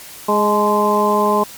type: harmonic tone with a mistuned harmonic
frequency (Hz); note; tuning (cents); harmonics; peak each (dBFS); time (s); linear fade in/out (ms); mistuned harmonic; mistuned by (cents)
207.7; G#3; 0; 1 / 2 / 3 / 4 / 5; -20 / -18 / -20 / -20 / -16; 0.28-1.44; 10; 4; +43
effects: white hiss -36 dBFS RMS until 1.57 s + MP3 96 kbps